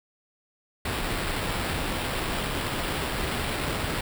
pink noise with sample-and-hold, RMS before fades -29 dBFS, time 0.85-4.01 s, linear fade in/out 5 ms, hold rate 6300 Hz, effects none

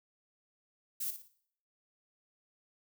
violet noise with echo, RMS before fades -36 dBFS, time 1-1.11 s, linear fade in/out 10 ms, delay 58 ms, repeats 3, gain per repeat -9 dB, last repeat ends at 1.284 s, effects noise-tail reverb RT60 0.6 s tail -17 dB re dry

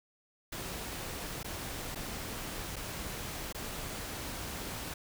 pink noise with dropouts, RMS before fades -40 dBFS, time 0.52-4.94 s, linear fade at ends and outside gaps 5 ms, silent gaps 1.431-1.444 / 1.949-1.956 / 2.759-2.764 / 3.526-3.546 s, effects none

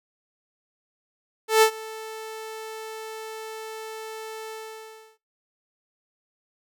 sawtooth tone with ADSR envelope, 440 Hz, A4, in tune, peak -8 dBFS, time 1.48-5.18 s, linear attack 140 ms, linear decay 84 ms, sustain -22 dB, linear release 670 ms, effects noise-tail reverb RT60 0.2 s tail -19 dB re dry

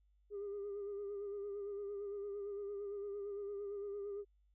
sine tone with vibrato, 404.6 Hz, G#4, 45 cents flat, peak -39 dBFS, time 0.3-4.25 s, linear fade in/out 50 ms, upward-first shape sine, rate 8.8 Hz, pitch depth 40 cents each way, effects tanh soft clip ceiling -38 dBFS + added 50 Hz sine -69 dBFS peak until 4.54 s

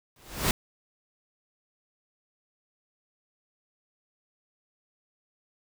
pink noise with exponential growth, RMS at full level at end -21 dBFS, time 0.16-0.51 s, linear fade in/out 2 ms, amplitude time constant 74 ms, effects none

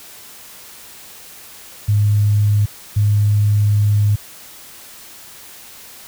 sine tone bursts at uneven times, 103.83 Hz, G#2, in tune, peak -11 dBFS, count 2, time 1.88-2.66 / 2.96-4.16 s, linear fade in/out 10 ms, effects white hiss -39 dBFS RMS until 6.07 s

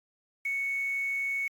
sine tone with quantisation, 2217 Hz, C#7, in tune, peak -28 dBFS, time 0.45-1.48 s, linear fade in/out 5 ms, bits 8, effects AAC 48 kbps

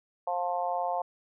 harmonic tone, 176.9 Hz, F3, 23 cents sharp, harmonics 3 / 4 / 5 / 6, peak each -35 / -30 / -33 / -39 dBFS, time 0.27-1.02 s, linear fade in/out 5 ms, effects none

